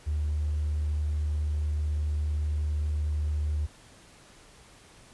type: tone with hard clipping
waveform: sine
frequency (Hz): 75.4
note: D2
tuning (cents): +46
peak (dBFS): -26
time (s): 0.06-3.67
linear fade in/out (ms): 20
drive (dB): 1
effects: pink hiss -54 dBFS RMS until 5.13 s + resampled to 24000 Hz